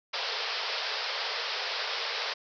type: band-pass noise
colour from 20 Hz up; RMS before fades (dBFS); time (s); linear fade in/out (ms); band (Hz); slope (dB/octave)
white; -33; 0.13-2.34; 10; 410 to 5300; 96
effects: none